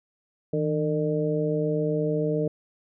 harmonic tone with a mistuned harmonic, 151.2 Hz, D#3, 49 cents flat, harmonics 1 / 2 / 3 / 4, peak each -27 / -30 / -26 / -31 dBFS, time 0.53-2.48 s, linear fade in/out 5 ms, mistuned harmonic 1, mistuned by +91 cents, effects none

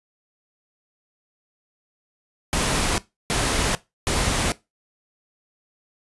pink noise bursts, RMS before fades -22 dBFS, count 3, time 2.53-4.52 s, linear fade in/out 0 ms, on 450 ms, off 320 ms, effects noise-tail reverb RT60 0.2 s tail -18 dB re dry + resampled to 24000 Hz

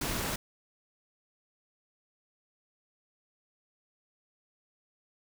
pink noise with amplitude modulation, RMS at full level -31 dBFS, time 0.01-0.36 s, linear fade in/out 5 ms, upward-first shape sine, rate 299 Hz, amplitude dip 50%, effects none

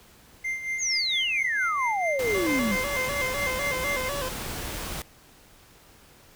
triangle tone with tremolo, 2093 Hz, C7, in tune, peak -24 dBFS, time 0.44-4.09 s, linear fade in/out 10 ms, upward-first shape sine, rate 4.4 Hz, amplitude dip 65%
sine exponential sweep, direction down, 6890 to 181.7 Hz, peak -24 dBFS, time 0.78-2.78 s, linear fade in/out 50 ms
pink noise, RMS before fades -34 dBFS, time 2.19-5.02 s, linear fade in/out 2 ms
25% pulse tone with vibrato, 540 Hz, C#5, 45 cents flat, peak -26 dBFS, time 2.34-4.29 s, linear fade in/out 10 ms, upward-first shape square, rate 4 Hz, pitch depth 89 cents each way
effects pink hiss -54 dBFS RMS until 6.35 s

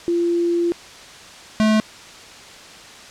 sine / square tone pair in turn, 343.5 / 216.4 Hz, F4 / A3, -29 / -29 cents, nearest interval minor sixth, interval 800 cents, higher first, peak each -16 / -14 dBFS, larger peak second, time 0.08-0.72 / 1.6-1.8 s, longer first, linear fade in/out 0 ms, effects white hiss -40 dBFS RMS until 3.1 s + low-pass 6000 Hz 12 dB/octave

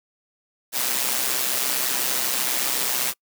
white noise with amplitude modulation, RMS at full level -21 dBFS, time 0.72-3.14 s, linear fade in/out 50 ms, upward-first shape sine, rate 128 Hz, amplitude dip 60%, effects noise-tail reverb RT60 0.1 s tail -26 dB re dry + high-pass 200 Hz 12 dB/octave

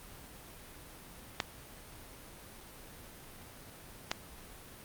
clicks, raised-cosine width 0.2 ms, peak -12 dBFS, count 2, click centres 1.402 / 4.115 s, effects pink hiss -51 dBFS RMS until 4.84 s + Opus 32 kbps

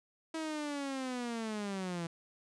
sawtooth linear sweep, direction down, 324 to 164.81 Hz, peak -32 dBFS, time 0.34-2.07 s, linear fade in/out 5 ms, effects resampled to 22050 Hz

